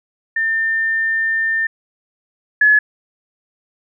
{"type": "tone pair in turn", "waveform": "sine", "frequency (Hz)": [1800, 1704.2], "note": ["A6", "G#6"], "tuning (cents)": [39, 44], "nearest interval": "minor second", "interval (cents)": 95, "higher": "first", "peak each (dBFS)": [-15, -8], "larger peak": "second", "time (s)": [[0.36, 1.67], [2.61, 2.79]], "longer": "first", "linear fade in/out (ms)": 5, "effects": []}